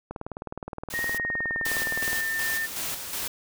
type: click train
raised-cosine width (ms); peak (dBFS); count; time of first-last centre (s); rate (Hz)
1; -20; 40; 0.11-2.131; 19.3
type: noise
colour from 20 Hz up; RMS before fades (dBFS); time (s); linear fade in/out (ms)
white; -37; 0.9-1.18; 5
type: tone with pitch glide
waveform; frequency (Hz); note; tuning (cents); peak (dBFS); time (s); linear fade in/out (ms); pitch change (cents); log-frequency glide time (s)
sine; 1864.7 to 1798.1; A#6 to A6; 0 to +37; -26; 0.93-2.67; 20; -63; 1.22-1.81
type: noise with tremolo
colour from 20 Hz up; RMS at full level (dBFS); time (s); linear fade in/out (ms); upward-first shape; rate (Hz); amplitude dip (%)
white; -31; 1.65-3.28; 5; square; 2.7; 45
effects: none